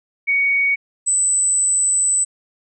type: tone pair in turn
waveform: sine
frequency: 2238 / 8008 Hz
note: C#7 / B8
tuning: +16 / +23 cents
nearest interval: octave + minor seventh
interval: 2207 cents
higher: second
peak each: -14 dBFS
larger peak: neither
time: 0.27-0.76 / 1.06-2.25 s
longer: second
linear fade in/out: 20 ms
effects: none